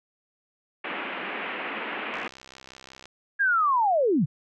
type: band-pass noise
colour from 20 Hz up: white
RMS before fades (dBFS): -33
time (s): 0.84-2.28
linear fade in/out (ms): 5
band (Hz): 190 to 2800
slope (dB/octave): 48
type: click train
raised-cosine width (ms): 0.2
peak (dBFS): -27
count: 61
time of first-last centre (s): 2.14-3.056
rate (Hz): 65.5
type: linear sweep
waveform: sine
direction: down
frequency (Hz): 1658 to 117.3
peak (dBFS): -19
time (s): 3.39-4.26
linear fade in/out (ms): 20
effects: none